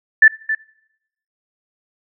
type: tone with echo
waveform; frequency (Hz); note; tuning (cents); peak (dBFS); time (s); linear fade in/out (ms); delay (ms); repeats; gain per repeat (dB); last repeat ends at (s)
sine; 1759; A6; -1; -4; 0.22-0.28; 5; 270; 1; -12; 0.55
effects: noise-tail reverb RT60 0.8 s tail -22 dB re dry